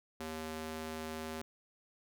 square tone with high-pass filter, 79.1 Hz, D#2, 29 cents sharp, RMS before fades -42 dBFS, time 0.2-1.42 s, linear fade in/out 5 ms, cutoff 250 Hz, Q 0.76, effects none

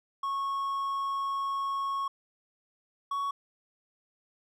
triangle tone pair in turn, 1100 / 1117.3 Hz, C#6 / C#6, -14 / +13 cents, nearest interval unison, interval 27 cents, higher second, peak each -27 dBFS, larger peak neither, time 0.23-2.08 / 3.11-3.31 s, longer first, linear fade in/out 5 ms, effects none

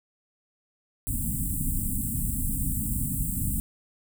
pink band-stop noise, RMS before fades -28 dBFS, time 1.07-3.6 s, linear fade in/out 0 ms, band 280 to 7800 Hz, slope 96 dB/octave, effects none

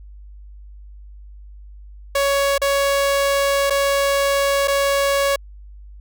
sawtooth tone with dropouts, 558 Hz, C#5, 11 cents sharp, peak -12 dBFS, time 2.15-5.36 s, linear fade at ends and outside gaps 5 ms, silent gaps 2.58-2.616 / 3.699-3.705 / 4.675-4.68 s, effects added 50 Hz sine -37 dBFS peak until 6 s

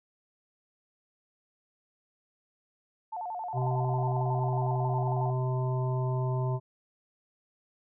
sine tone with vibrato, 796 Hz, G5, 26 cents sharp, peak -33 dBFS, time 3.12-5.31 s, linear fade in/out 10 ms, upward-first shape square, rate 11 Hz, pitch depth 180 cents each way
harmonic tone, 128 Hz, C3, 38 cents flat, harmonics 1 / 3 / 5 / 7 / 8, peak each -27 / -37 / -39 / -40 / -43 dBFS, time 3.53-6.6 s, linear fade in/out 50 ms
effects none

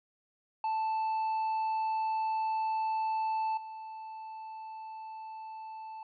triangle tone with level steps, 880 Hz, A5, in tune, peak -27 / -39 dBFS, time 0.64-6.03 s, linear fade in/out 2 ms, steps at 3.57 s, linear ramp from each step 5 ms, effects resampled to 11025 Hz

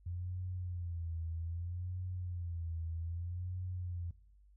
sine tone with vibrato, 86.6 Hz, F2, 14 cents flat, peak -37 dBFS, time 0.06-4.11 s, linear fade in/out 5 ms, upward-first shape sine, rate 0.63 Hz, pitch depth 93 cents each way, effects noise-tail reverb RT60 0.7 s tail -20 dB re dry + added 50 Hz sine -60 dBFS peak until 4.56 s

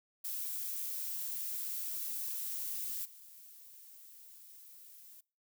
violet noise with level steps, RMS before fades -39 / -55 dBFS, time 0.24-5.21 s, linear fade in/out 10 ms, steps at 3.04 s, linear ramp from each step 20 ms, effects noise-tail reverb RT60 0.4 s tail -25 dB re dry

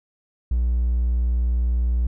triangle tone, 60 Hz, B1, 49 cents flat, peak -15 dBFS, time 0.51-2.07 s, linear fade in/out 5 ms, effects tanh soft clip ceiling -12 dBFS

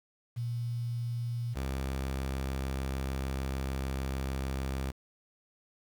sine / sawtooth tone pair in turn, 118.8 / 66.67 Hz, A#2 / C2, +33 / +33 cents, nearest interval minor seventh, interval 1000 cents, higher first, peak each -31 / -28 dBFS, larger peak second, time 0.36-1.55 / 1.55-4.92 s, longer second, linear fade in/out 20 ms, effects 9-bit

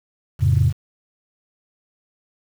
sine chord, F augmented, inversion none, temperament just, 87.31 / 109.13 / 136.42 Hz, F2 / A2 / C#3, 0 / -14 / -27 cents, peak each -17 dBFS, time 0.39-0.73 s, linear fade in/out 50 ms, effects tanh soft clip ceiling -6 dBFS + 7-bit

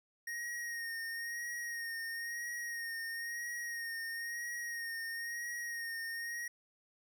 square tone with vibrato, 1864.7 Hz, A#6, in tune, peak -39 dBFS, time 0.27-6.48 s, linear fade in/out 5 ms, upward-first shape sine, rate 1 Hz, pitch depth 32 cents each way, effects none

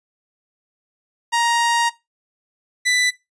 sawtooth tone pair in turn, 938 / 1987.6 Hz, A#5 / B6, +11 / +11 cents, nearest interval octave + minor second, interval 1300 cents, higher second, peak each -12 dBFS, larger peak neither, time 1.32-1.9 / 2.85-3.11 s, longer first, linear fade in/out 20 ms, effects noise-tail reverb RT60 0.2 s tail -18 dB re dry + resampled to 22050 Hz

